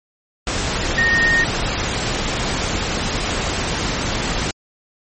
sine tone in noise, 1848 Hz, A#6, 16 cents flat, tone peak -13 dBFS, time 0.98-1.44 s, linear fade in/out 2 ms, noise pink, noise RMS -21 dBFS, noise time 0.47-4.51 s, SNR +5 dB, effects MP3 32 kbps

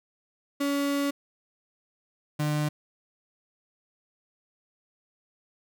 35% pulse tone pair in turn, 282.5 / 150.17 Hz, C#4 / D3, +33 / +39 cents, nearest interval major seventh, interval 1094 cents, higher first, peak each -23 dBFS, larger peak neither, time 0.6-1.11 / 2.39-2.69 s, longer first, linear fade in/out 10 ms, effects none

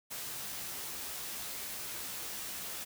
white noise with comb filter, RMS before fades -41 dBFS, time 0.1-2.85 s, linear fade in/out 20 ms, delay 15 ms, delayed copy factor +0.55, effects none

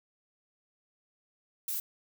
violet noise, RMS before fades -34 dBFS, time 1.68-1.8 s, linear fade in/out 2 ms, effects none

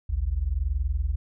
sine tone pair together, 53.44 / 74.2 Hz, A1 / D2, -50 / +18 cents, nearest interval tritone, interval 568 cents, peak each -26 dBFS, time 0.09-1.16 s, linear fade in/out 10 ms, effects none

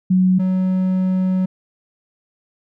sine / triangle tone pair in turn, 185 / 186.18 Hz, F#3 / F#3, 0 / +11 cents, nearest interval unison, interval 11 cents, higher second, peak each -11 / -13 dBFS, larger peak first, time 0.1-0.39 / 0.39-1.46 s, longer second, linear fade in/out 10 ms, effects none

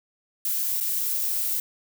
violet noise with dropouts, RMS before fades -26 dBFS, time 0.45-1.6 s, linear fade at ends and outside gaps 2 ms, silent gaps 0.803-0.808 s, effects none

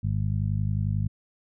harmonic tone, 51.2 Hz, G#1, 24 cents flat, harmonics 1 / 2 / 3 / 4, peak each -33 / -25 / -30 / -35 dBFS, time 0.03-1.08 s, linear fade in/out 10 ms, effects none

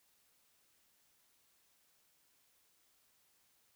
silence, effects white hiss -73 dBFS RMS until 3.75 s

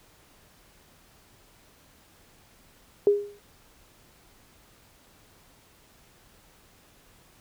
sine tone with exponential decay, 408.5 Hz, G#4, 29 cents flat, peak -13 dBFS, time 3.07-3.39 s, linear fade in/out 1 ms, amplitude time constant 68 ms, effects pink hiss -58 dBFS RMS until 7.4 s

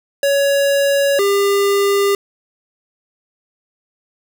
square tone pair in turn, 560 / 400.3 Hz, C#5 / G4, +18 / +36 cents, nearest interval tritone, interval 582 cents, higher first, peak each -13 dBFS, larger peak neither, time 0.23-1.19 / 1.19-2.15 s, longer neither, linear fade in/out 2 ms, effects none

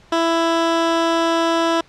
15% pulse tone, 331.7 Hz, E4, 11 cents sharp, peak -9 dBFS, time 0.12-1.81 s, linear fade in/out 5 ms, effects pink hiss -50 dBFS RMS until 1.88 s + low-pass 5000 Hz 12 dB/octave

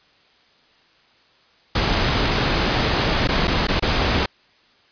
pink noise with dropouts, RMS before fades -19 dBFS, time 1.75-4.26 s, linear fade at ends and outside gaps 5 ms, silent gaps 3.275-3.287 / 3.473-3.478 / 3.671-3.684 / 3.797-3.823 s, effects white hiss -56 dBFS RMS until 4.91 s + resampled to 11025 Hz

